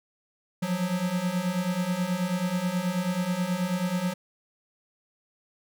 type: beating tone pair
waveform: square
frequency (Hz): 174.61 / 183.91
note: F3 / F#3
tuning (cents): 0 / -10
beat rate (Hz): 9.3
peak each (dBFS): -31 / -28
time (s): 0.62-4.14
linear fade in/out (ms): 10
effects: none